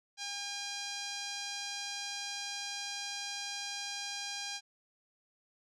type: tone with low-pass filter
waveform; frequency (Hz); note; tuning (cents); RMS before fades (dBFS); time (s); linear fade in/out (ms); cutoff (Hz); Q
5% pulse; 808; G#5; -48; -40; 0.17-4.61; 50; 5400; 1.6
effects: none